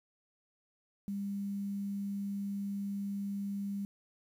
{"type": "tone with quantisation", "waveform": "sine", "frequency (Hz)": 200, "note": "G3", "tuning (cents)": 35, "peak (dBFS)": -34, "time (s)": [1.08, 3.85], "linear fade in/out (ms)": 0, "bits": 10, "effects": []}